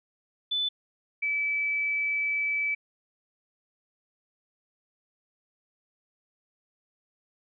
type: tone pair in turn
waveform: sine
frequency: 3500 / 2304 Hz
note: A7 / D7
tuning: -10 / -34 cents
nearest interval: perfect fifth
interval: 724 cents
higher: first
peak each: -25 dBFS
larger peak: neither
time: 0.51-0.69 / 1.22-2.75 s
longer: second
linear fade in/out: 10 ms
effects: none